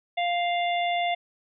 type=harmonic tone; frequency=698.5 Hz; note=F5; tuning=in tune; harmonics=1 / 3 / 4 / 5; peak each=-24 / -31 / -37 / -35 dBFS; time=0.17-1.15 s; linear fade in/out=10 ms; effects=none